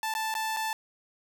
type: tone with dropouts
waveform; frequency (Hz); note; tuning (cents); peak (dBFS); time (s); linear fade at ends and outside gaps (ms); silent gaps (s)
sawtooth; 880; A5; 0; -25; 0.03-0.73; 1; 0.139-0.15 / 0.341-0.351 / 0.565-0.569
effects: none